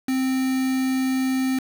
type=tone with quantisation; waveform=triangle; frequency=261.6 Hz; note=C4; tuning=in tune; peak=-18 dBFS; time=0.08-1.59 s; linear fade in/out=5 ms; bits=5; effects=none